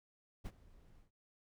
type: noise with ADSR envelope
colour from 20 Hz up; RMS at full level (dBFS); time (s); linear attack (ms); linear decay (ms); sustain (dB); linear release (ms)
brown; -40; 0.44-1.11; 22; 47; -22; 120
effects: none